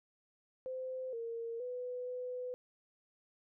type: tone with pitch steps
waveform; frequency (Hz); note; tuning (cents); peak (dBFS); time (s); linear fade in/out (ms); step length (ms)
sine; 516 / 461.7 / 497 / 499.9; C5 / A#4 / B4 / B4; -24 / -17 / +11 / +21; -38; 0.66-2.54; 0; 470
effects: none